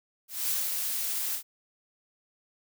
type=noise with ADSR envelope; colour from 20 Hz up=blue; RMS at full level=-28 dBFS; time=0.28-1.43 s; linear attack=210 ms; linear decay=180 ms; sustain=-3 dB; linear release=87 ms; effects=none